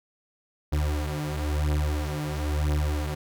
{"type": "beating tone pair", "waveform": "35% pulse", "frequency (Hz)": [74.5, 75.5], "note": ["D2", "D2"], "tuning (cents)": [25, 48], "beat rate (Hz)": 1, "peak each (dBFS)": -26, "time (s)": [0.72, 3.15], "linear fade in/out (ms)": 10, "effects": []}